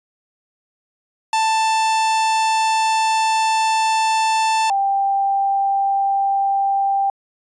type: tone pair in turn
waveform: 45% pulse / sine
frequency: 884 / 788.9 Hz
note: A5 / G5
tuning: +8 / +11 cents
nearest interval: major second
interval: 197 cents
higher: first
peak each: -15 / -15 dBFS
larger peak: neither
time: 1.33-4.7 / 4.7-7.1 s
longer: first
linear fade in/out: 2 ms
effects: resampled to 22050 Hz